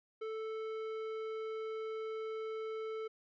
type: tone with tanh clipping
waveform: sine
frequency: 440 Hz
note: A4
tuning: in tune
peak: -40 dBFS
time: 0.21-3.08 s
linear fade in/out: 10 ms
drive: 13 dB
effects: none

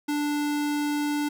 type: tone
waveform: square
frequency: 293.7 Hz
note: D4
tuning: in tune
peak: -25 dBFS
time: 0.08-1.29 s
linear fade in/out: 10 ms
effects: none

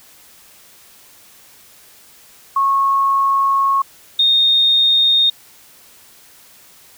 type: tone pair in turn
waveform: sine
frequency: 1096 / 3686 Hz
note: C#6 / A#7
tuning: -20 / -20 cents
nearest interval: octave + major sixth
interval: 2100 cents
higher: second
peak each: -12 / -10 dBFS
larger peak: second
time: 2.56-3.82 / 4.19-5.3 s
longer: first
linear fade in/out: 5 ms
effects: white hiss -46 dBFS RMS until 6.97 s

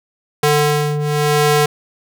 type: ring-modulated tone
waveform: sawtooth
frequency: 296.9 Hz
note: D4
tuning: 19 cents sharp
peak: -6 dBFS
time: 0.43-1.66 s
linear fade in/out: 5 ms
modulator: 148 Hz
effects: none

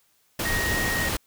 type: tone in noise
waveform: sine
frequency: 1876 Hz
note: A#6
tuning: 11 cents sharp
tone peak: -26 dBFS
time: 0.45-1.09 s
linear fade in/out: 5 ms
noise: pink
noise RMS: -27 dBFS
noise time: 0.39-1.17 s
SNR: -2 dB
effects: white hiss -65 dBFS RMS until 1.26 s

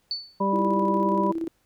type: tone with exponential decay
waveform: sine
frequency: 4486 Hz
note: C#8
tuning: 20 cents sharp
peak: -23 dBFS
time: 0.11-0.4 s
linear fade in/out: 1 ms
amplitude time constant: 61 ms
type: harmonic tone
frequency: 196.7 Hz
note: G3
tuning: 6 cents sharp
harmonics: 1 / 2 / 3 / 5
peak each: -25 / -29 / -29 / -24 dBFS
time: 0.4-1.32 s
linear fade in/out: 10 ms
type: tone with tremolo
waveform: sine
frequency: 329.6 Hz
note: E4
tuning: in tune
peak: -24 dBFS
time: 0.53-1.48 s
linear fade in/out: 2 ms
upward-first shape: square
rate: 17 Hz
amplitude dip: 55%
effects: pink hiss -68 dBFS RMS until 1.65 s

